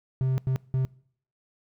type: tone bursts at uneven times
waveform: triangle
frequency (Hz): 130.8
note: C3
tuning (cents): 0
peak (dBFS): -20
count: 3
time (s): 0.21-0.38 / 0.47-0.56 / 0.74-0.85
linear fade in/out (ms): 0
effects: noise-tail reverb RT60 0.6 s tail -24 dB re dry